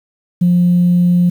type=tone; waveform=sine; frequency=176.4 Hz; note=F3; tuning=18 cents sharp; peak=-7 dBFS; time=0.41-1.3 s; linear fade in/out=10 ms; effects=tanh soft clip ceiling -4 dBFS + 7-bit